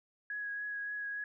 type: tone with vibrato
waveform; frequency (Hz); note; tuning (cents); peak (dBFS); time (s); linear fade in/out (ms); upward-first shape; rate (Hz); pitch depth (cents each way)
sine; 1665; G#6; +4; -36; 0.3-1.24; 2; triangle; 3.5; 18
effects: none